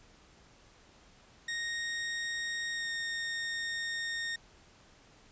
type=tone with pitch glide; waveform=sawtooth; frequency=1862 to 1844.9 Hz; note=A#6 to A#6; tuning=-2 to -18 cents; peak=-30 dBFS; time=1.48-4.36 s; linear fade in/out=5 ms; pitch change=-16 cents; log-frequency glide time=2.72-2.89 s; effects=pink hiss -60 dBFS RMS until 5.31 s + resampled to 16000 Hz